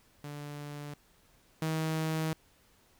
sawtooth tone pair in turn, 146.1 / 158.78 Hz, D3 / D#3, -9 / +35 cents, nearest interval minor second, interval 144 cents, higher second, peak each -36 / -26 dBFS, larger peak second, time 0.24-0.94 / 1.62-2.33 s, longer second, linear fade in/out 2 ms, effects pink hiss -65 dBFS RMS until 2.99 s

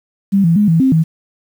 sine tone with pitch steps, 197.1 / 166.7 / 208 / 163.8 / 263.9 / 160.9 Hz, G3 / E3 / G#3 / E3 / C4 / E3, +10 / +20 / +3 / -11 / +15 / -42 cents, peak -8 dBFS, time 0.32-1.04 s, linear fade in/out 20 ms, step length 120 ms, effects 7-bit

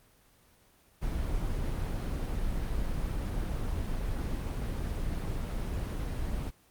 brown noise, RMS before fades -32 dBFS, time 1.01-6.51 s, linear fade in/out 20 ms, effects pink hiss -63 dBFS RMS until 6.7 s + Opus 24 kbps

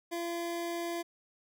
25% pulse tone, 341.3 Hz, F4, 40 cents flat, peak -30 dBFS, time 0.11-1.03 s, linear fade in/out 20 ms, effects none

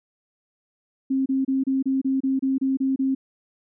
sine tone bursts, 266.9 Hz, C4, 35 cents sharp, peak -19 dBFS, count 11, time 1.1-3.15 s, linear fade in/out 10 ms, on 160 ms, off 29 ms, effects none

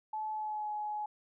sine tone with pitch glide, 863 to 842.8 Hz, A5 to G#5, -34 to +25 cents, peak -34 dBFS, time 0.13-1.06 s, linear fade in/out 5 ms, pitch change -41 cents, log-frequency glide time 0.31-0.71 s, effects none

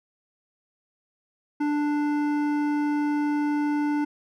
sine tone with hard clipping, 294.6 Hz, D4, 6 cents sharp, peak -24 dBFS, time 1.6-4.05 s, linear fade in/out 10 ms, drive 12 dB, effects none

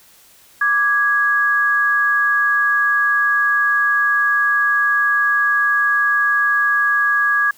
sine tone pair together, 1173.8 / 1660 Hz, D6 / G#6, -1 / -1 cents, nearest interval tritone, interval 600 cents, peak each -19 / -14 dBFS, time 0.61-7.51 s, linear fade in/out 5 ms, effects white hiss -49 dBFS RMS until 7.57 s

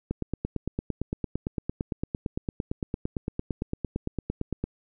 click train, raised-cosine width 3 ms, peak -15 dBFS, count 41, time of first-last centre 0.11-4.64 s, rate 8.83 Hz, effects none

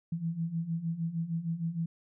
sine beating tone pair, 161.9 / 168.4 Hz, E3 / E3, -31 / +37 cents, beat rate 6.5 Hz, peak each -36 / -32 dBFS, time 0.12-1.86 s, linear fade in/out 5 ms, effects none

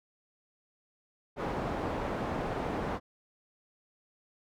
white low-pass noise, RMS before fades -34 dBFS, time 1.36-3 s, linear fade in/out 50 ms, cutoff 750 Hz, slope 12 dB/octave, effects none

